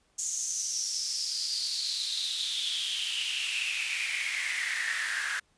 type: noise with high-pass filter sweep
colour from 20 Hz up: pink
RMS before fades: -32 dBFS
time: 0.18-5.4 s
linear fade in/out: 10 ms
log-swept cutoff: 6800 to 1600 Hz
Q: 7.4
effects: pink hiss -69 dBFS RMS until 5.57 s + resampled to 22050 Hz